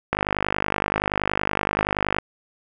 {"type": "click train", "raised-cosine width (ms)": 0.5, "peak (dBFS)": -5, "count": 105, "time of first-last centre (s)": [0.13, 2.185], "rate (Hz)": 50.6, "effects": []}